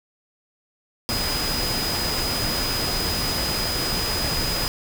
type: tone in noise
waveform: sine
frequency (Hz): 4978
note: D#8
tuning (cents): 0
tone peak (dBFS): -26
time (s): 1.09-4.68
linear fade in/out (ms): 0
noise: pink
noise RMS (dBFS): -26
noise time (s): 1.09-4.68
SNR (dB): -3
effects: none

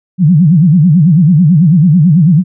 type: tone with vibrato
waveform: sine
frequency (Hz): 164.81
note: E3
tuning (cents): 0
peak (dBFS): -3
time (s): 0.18-2.44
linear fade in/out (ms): 50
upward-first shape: sine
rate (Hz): 9.1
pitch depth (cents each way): 240
effects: none

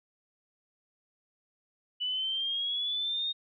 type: exponential sweep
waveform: sine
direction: up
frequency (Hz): 2960 to 3714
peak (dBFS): -29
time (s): 2-3.33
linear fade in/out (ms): 20
effects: none

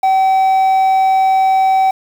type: tone with quantisation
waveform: triangle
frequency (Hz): 765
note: G5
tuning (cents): -42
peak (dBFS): -7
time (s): 0.03-1.91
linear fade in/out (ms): 5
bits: 6
effects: none

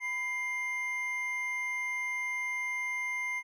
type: tone pair together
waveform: triangle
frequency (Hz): 991.1 / 2100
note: B5 / C7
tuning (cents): +6 / +6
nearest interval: octave + minor second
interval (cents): 1300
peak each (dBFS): -40 / -30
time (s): 0-3.43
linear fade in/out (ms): 50
effects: none

